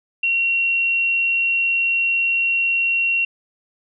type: tone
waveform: sine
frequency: 2739 Hz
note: F7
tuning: 34 cents flat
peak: -16 dBFS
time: 0.23-3.25 s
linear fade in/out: 5 ms
effects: none